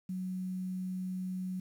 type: tone with quantisation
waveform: sine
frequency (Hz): 185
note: F#3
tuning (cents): 0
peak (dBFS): -34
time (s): 0.09-1.6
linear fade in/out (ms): 5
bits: 10
effects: none